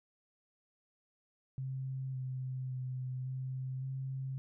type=tone with pitch steps; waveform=sine; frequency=132.3 / 129.6 / 128.3 / 130.5 / 133 Hz; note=C3 / C3 / C3 / C3 / C3; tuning=+20 / -16 / -34 / -4 / +29 cents; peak=-36 dBFS; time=1.58-4.38 s; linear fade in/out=0 ms; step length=560 ms; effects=none